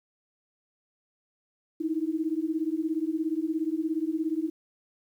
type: beating tone pair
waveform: sine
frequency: 309.9 / 326.9 Hz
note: D#4 / E4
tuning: -7 / -14 cents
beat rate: 17 Hz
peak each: -29 dBFS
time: 1.8-4.5 s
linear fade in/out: 10 ms
effects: 10-bit